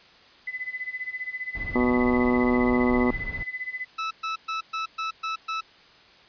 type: tone with tremolo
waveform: sine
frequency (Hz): 2012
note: B6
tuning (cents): +32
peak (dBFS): -27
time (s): 0.47-3.85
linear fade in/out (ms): 5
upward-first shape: sine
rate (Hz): 15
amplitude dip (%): 85
type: noise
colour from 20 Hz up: brown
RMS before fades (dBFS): -35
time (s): 1.55-3.43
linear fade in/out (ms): 2
type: harmonic tone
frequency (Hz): 123.47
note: B2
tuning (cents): 0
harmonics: 2 / 3 / 4 / 5 / 6 / 7 / 8 / 9 / 10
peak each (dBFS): -21 / -26 / -30 / -34 / -37 / -34 / -36 / -35 / -38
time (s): 1.75-3.11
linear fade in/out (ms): 5
type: tone bursts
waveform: sawtooth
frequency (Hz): 1309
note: E6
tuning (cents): -13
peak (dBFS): -23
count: 7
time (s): 3.98-5.61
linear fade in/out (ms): 10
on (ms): 130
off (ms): 120
effects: white hiss -53 dBFS RMS until 6.28 s + resampled to 11025 Hz